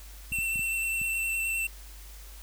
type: tone with vibrato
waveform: square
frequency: 2692 Hz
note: E7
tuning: 36 cents sharp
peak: -28 dBFS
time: 0.32-1.67 s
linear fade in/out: 5 ms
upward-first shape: sine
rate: 9.8 Hz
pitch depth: 17 cents each way
type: clicks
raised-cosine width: 5 ms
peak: -29 dBFS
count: 5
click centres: 0.32 / 0.387 / 0.558 / 0.594 / 1.016 s
effects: added 50 Hz sine -44 dBFS peak until 2.42 s + white hiss -51 dBFS RMS until 2.42 s